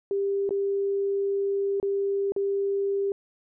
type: tone with dropouts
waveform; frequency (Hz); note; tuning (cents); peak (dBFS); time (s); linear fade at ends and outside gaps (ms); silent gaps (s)
sine; 396.8; G4; +21; -23; 0.11-3.12; 1; 0.492-0.507 / 1.8-1.828 / 2.321-2.363
effects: none